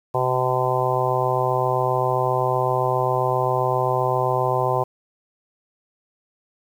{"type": "harmonic tone", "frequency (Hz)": 127.6, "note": "C3", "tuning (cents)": -43, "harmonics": [1, 3, 4, 5, 6, 7, 8], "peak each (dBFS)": [-26, -26, -26, -26, -26, -26, -26], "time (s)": [0.14, 4.84], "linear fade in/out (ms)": 10, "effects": ["8-bit"]}